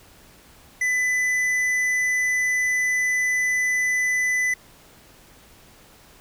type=tone with tanh clipping; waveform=sine; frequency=2000 Hz; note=B6; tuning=21 cents sharp; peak=-21 dBFS; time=0.81-4.54 s; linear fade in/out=5 ms; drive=10 dB; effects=pink hiss -51 dBFS RMS until 6.2 s